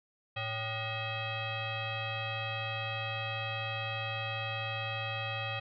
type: tone with frequency modulation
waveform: sine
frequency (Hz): 1227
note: D#6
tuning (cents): -25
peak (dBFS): -33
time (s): 0.36-5.6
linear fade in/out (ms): 10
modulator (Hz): 669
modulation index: 3.1
effects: none